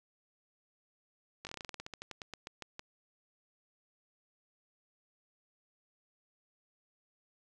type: slowing click train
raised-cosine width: 0.2 ms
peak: -25 dBFS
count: 20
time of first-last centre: 1.45-2.794 s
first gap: 19 ms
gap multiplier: 1.13
effects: none